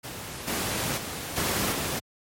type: noise with level steps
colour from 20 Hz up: pink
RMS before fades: -37 / -28 / -34 / -26 / -29 dBFS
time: 0.03-2 s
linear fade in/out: 20 ms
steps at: 0.47 / 0.97 / 1.36 / 1.72 s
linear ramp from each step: 10 ms
effects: high-pass 80 Hz 12 dB/octave + MP3 64 kbps